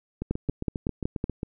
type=two click trains; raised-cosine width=3 ms; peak=-13 / -17 dBFS; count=6 / 10; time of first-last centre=0.31-1.241 / 0.22-1.431 s; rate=5.37 / 7.43 Hz; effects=none